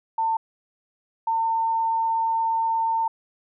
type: tone pair in turn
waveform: sine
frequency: 898 / 904.2 Hz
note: A5 / A5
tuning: +35 / +47 cents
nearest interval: unison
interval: 12 cents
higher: second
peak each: -20 dBFS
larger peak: neither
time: 0.18-0.37 / 1.27-3.08 s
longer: second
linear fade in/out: 5 ms
effects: none